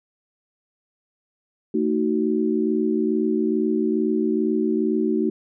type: chord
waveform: sine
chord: D# diminished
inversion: second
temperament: just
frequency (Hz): 224 / 311.1 / 373.4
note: A3 / D#4 / F#4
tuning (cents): +31 / 0 / +16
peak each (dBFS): -23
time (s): 1.74-5.3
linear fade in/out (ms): 5
effects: none